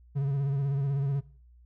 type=tone with vibrato; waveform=triangle; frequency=138.9 Hz; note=C#3; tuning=4 cents sharp; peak=-23 dBFS; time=0.15-1.21 s; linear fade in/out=20 ms; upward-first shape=sine; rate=16 Hz; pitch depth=50 cents each way; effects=noise-tail reverb RT60 0.5 s tail -20 dB re dry + added 60 Hz sine -53 dBFS peak until 1.65 s